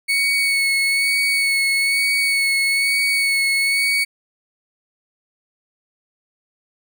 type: tone with vibrato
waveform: 35% pulse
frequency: 2217 Hz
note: C#7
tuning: in tune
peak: -14 dBFS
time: 0.08-4.05 s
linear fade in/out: 20 ms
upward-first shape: sine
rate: 1.1 Hz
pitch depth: 21 cents each way
effects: none